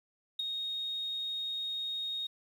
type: tone with ADSR envelope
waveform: sine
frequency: 3729 Hz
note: A#7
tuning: in tune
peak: -26 dBFS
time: 0.39-2.27 s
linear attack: 7 ms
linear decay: 8 ms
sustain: -7 dB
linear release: 7 ms
effects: tanh soft clip ceiling -26 dBFS + 10-bit